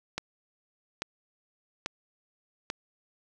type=click train; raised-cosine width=0.2 ms; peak=-14 dBFS; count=4; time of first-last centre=0.18-2.701 s; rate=1.19 Hz; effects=none